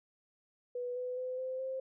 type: tone with pitch steps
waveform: sine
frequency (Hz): 491.6 / 499.9 / 508.3 / 516.9 / 525.7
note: B4 / B4 / B4 / C5 / C5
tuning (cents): -8 / +21 / +50 / -21 / +8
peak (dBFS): -35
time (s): 0.75-1.8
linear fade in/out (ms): 5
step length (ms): 210
effects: none